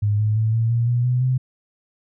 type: tone with pitch steps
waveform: sine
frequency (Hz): 103.83 / 107.06 / 110.39 / 113.82 / 117.36 / 121 / 124.77 / 128.64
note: G#2 / A2 / A2 / A#2 / A#2 / B2 / B2 / C3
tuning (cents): 0 / -47 / +6 / -41 / +12 / -35 / +18 / -29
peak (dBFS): -16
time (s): 0.02-1.38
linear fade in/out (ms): 10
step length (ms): 170
effects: none